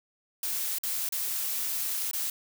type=noise with dropouts; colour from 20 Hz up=blue; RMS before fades=-31 dBFS; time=0.43-2.3 s; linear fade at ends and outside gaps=2 ms; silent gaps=0.785-0.834 / 1.089-1.123 / 2.112-2.132 s; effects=none